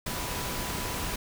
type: tone in noise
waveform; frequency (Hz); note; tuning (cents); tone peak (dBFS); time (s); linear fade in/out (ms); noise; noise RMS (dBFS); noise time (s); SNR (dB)
sine; 987.8; B5; 0; -42; 0.06-1.16; 5; pink; -33; 0.06-1.16; -12
effects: none